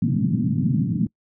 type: band-pass noise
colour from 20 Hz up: pink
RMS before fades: -21 dBFS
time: 0.02-1.07 s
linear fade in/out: 5 ms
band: 120 to 260 Hz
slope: 48 dB/octave
effects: noise-tail reverb RT60 0.1 s tail -25 dB re dry